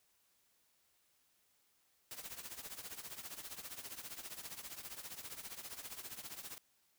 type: noise with tremolo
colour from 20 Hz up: white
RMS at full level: -45 dBFS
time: 2.11-6.58 s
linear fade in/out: 0 ms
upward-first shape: triangle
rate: 15 Hz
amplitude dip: 85%
effects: white hiss -75 dBFS RMS until 6.98 s